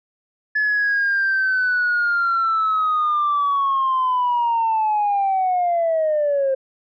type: linear sweep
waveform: sine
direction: down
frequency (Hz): 1719 to 527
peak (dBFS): -15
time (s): 0.55-6.55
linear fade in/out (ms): 10
effects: tanh soft clip ceiling -13 dBFS